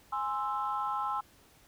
sine chord, Ab augmented, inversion none, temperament equal, 830.6 / 1046.5 / 1318.5 Hz, Ab5 / C6 / E6, 0 / 0 / 0 cents, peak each -34 dBFS, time 0.12-1.21 s, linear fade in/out 10 ms, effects tanh soft clip ceiling -22 dBFS + pink hiss -61 dBFS RMS until 1.67 s

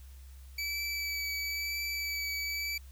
25% pulse tone with vibrato, 2300 Hz, D7, 37 cents flat, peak -29 dBFS, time 0.58-2.78 s, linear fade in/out 5 ms, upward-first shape triangle, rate 1 Hz, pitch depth 15 cents each way, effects added 66 Hz sine -47 dBFS peak until 2.91 s + white hiss -62 dBFS RMS until 2.91 s

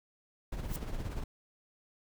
brown noise with tremolo, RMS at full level -34 dBFS, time 0.52-1.24 s, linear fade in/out 5 ms, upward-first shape triangle, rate 17 Hz, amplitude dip 65%
blue noise with exponential growth, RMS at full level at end -38 dBFS, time 0.63-0.76 s, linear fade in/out 0 ms, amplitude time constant 27 ms
effects none

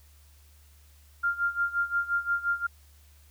sine tone with tremolo, 1396.9 Hz, F6, in tune, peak -22 dBFS, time 1.23-2.67 s, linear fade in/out 10 ms, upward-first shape sine, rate 5.7 Hz, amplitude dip 85%, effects added 73 Hz sine -54 dBFS peak until 3.3 s + white hiss -62 dBFS RMS until 3.3 s

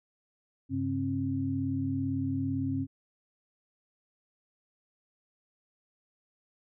sine tone cluster, 98.5 / 136.3 / 268.2 Hz, G2 / C#3 / C4, +9 / -29 / +43 cents, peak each -34 / -36 / -30 dBFS, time 0.69-2.87 s, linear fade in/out 50 ms, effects none

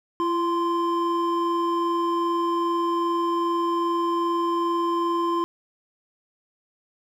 triangle tone pair together, 339.5 / 1041 Hz, F4 / C6, -49 / -9 cents, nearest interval octave + perfect fifth, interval 1940 cents, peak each -22 dBFS, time 0.2-5.44 s, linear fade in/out 0 ms, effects none

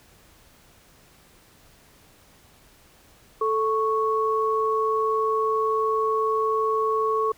sine tone pair together, 439.3 / 1107 Hz, A4 / C#6, -3 / -3 cents, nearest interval octave + major third, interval 1600 cents, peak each -23 dBFS, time 3.41-7.32 s, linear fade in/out 5 ms, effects pink hiss -55 dBFS RMS until 7.37 s

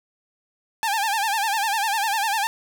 sawtooth tone with vibrato, 847 Hz, G#5, 34 cents sharp, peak -17 dBFS, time 0.83-2.47 s, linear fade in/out 0 ms, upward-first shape sine, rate 10 Hz, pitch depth 130 cents each way, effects none

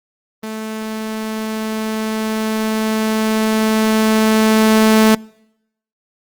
sawtooth tone with level ramp, 218.7 Hz, A3, 10 cents flat, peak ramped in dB -20 to -4 dBFS, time 0.43-5.15 s, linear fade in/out 5 ms, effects noise-tail reverb RT60 0.8 s tail -26 dB re dry + Opus 24 kbps

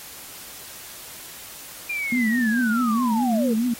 sine linear sweep, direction down, 2422 to 440 Hz, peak -24 dBFS, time 1.89-3.54 s, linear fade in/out 10 ms
sine tone with vibrato, 233.1 Hz, A#3, in tune, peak -19 dBFS, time 2.12-3.74 s, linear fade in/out 5 ms, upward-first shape triangle, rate 4.7 Hz, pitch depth 150 cents each way
effects white hiss -40 dBFS RMS until 3.79 s + AAC 48 kbps

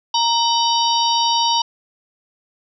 harmonic tone with a mistuned harmonic, 933 Hz, A#5, 1 cent sharp, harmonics 1 / 3 / 4 / 5 / 6, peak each -17 / -22 / -23 / -24 / -25 dBFS, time 0.14-1.62 s, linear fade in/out 5 ms, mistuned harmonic 3, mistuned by +120 cents, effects none

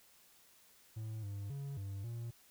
triangle tone with pitch steps, 110.1 / 100.5 / 139.6 / 98.5 / 117.2 Hz, A2 / G2 / C#3 / G2 / A#2, +2 / +44 / +13 / +9 / +10 cents, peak -38 dBFS, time 0.96-2.31 s, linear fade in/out 10 ms, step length 270 ms, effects white hiss -65 dBFS RMS until 2.5 s

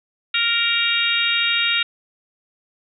harmonic tone, 466.2 Hz, A#4, in tune, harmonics 3 / 4 / 5 / 6 / 7 / 8, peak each -25 / -28 / -23 / -22 / -28 / -22 dBFS, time 0.34-1.83 s, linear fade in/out 5 ms, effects none

